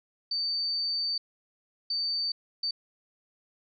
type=tone bursts at uneven times; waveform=sine; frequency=4584 Hz; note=D8; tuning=43 cents flat; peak=-27 dBFS; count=3; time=0.31-1.18 / 1.9-2.32 / 2.63-2.71 s; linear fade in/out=5 ms; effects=none